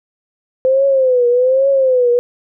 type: tone with vibrato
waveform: sine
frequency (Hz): 515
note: C5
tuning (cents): -28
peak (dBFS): -9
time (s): 0.65-2.19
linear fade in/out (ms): 0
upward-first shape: triangle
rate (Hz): 1.2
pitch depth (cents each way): 130
effects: none